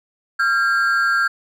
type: ring-modulated tone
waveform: triangle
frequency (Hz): 1495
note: F#6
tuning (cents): +17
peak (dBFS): -10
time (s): 0.39-1.28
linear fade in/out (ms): 10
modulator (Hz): 116
effects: none